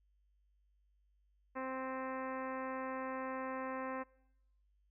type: harmonic tone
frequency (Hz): 261.6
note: C4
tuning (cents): 0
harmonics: 1 / 2 / 3 / 4 / 5 / 6 / 7 / 8 / 9 / 10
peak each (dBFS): -44 / -43 / -49 / -44 / -51 / -53 / -51 / -56 / -61 / -60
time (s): 1.55-4.04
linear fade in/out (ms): 20
effects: noise-tail reverb RT60 0.9 s tail -25 dB re dry + added 50 Hz sine -70 dBFS peak until 4.9 s